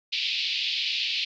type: band-pass noise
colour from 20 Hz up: pink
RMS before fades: -28 dBFS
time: 0.12-1.25 s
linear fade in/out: 10 ms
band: 2500 to 4600 Hz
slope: 48 dB/octave
effects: none